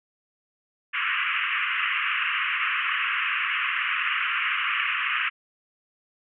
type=band-pass noise; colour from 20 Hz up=white; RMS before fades=-26 dBFS; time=0.93-5.3 s; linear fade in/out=20 ms; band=1100 to 2900 Hz; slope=96 dB/octave; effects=none